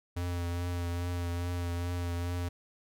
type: tone with vibrato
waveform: square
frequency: 87.31 Hz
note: F2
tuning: in tune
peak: -32 dBFS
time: 0.16-2.49 s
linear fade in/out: 10 ms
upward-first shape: triangle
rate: 2.4 Hz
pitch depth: 25 cents each way
effects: none